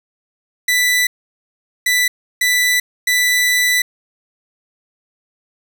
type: tone bursts at uneven times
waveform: sawtooth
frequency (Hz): 1981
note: B6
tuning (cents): +5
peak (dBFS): -9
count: 4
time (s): 0.68-1.07 / 1.86-2.08 / 2.41-2.8 / 3.07-3.82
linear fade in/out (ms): 5
effects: none